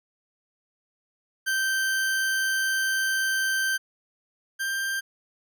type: tone pair in turn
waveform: 40% pulse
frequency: 1559 / 1579.9 Hz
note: G6 / G6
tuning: -10 / +13 cents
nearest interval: unison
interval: 23 cents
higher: second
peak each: -22 / -25 dBFS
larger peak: first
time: 1.46-3.78 / 4.59-5.01 s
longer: first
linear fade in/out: 20 ms
effects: none